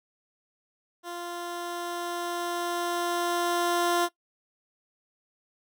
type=tone with level ramp; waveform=15% pulse; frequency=347.6 Hz; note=F4; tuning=8 cents flat; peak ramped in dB=-29 to -16 dBFS; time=1.03-4.09 s; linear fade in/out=50 ms; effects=noise-tail reverb RT60 0.1 s tail -19 dB re dry